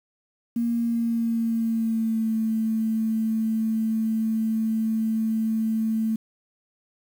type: tone with pitch glide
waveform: sine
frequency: 234.2 to 221.6 Hz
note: A#3 to A3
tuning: +8 to +13 cents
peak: -21 dBFS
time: 0.56-6.16 s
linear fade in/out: 5 ms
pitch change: -95 cents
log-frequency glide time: 0.71-2.35 s
effects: 8-bit